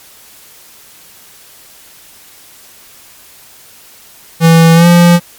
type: tone with pitch glide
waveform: square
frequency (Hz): 164.81 to 173.2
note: E3 to F3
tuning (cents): 0 to -14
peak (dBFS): -3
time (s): 4.4-5.2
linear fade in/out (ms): 50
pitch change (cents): +86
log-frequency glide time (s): 4.74-4.87
effects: white hiss -39 dBFS RMS until 5.38 s + MP3 96 kbps